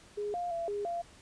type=tone with pitch steps; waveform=sine; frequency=414 / 703 / 675 / 409.6 / 688 Hz; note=G#4 / F5 / E5 / G#4 / F5; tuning=-5 / +11 / +41 / -24 / -26 cents; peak=-32 dBFS; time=0.17-1.02 s; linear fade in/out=10 ms; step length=170 ms; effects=pink hiss -57 dBFS RMS until 1.21 s + resampled to 22050 Hz